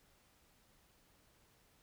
silence, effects pink hiss -70 dBFS RMS until 1.82 s

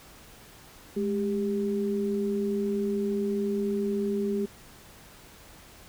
sine tone pair together, 209.2 / 397.9 Hz, G#3 / G4, +13 / +26 cents, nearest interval major seventh, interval 1113 cents, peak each -28 dBFS, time 0.96-4.46 s, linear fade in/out 10 ms, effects pink hiss -51 dBFS RMS until 5.88 s

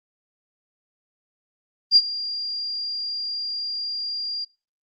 sine tone with ADSR envelope, 4788 Hz, D8, 33 cents sharp, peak -8 dBFS, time 1.91-4.45 s, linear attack 53 ms, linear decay 44 ms, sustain -18 dB, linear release 14 ms, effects noise-tail reverb RT60 0.3 s tail -24 dB re dry + Opus 24 kbps

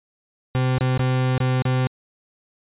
40% pulse tone with dropouts, 128.5 Hz, C3, 31 cents flat, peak -17 dBFS, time 0.55-1.87 s, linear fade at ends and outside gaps 0 ms, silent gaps 0.783-0.809 / 0.977-0.994 / 1.379-1.403 / 1.621-1.653 s, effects resampled to 8000 Hz

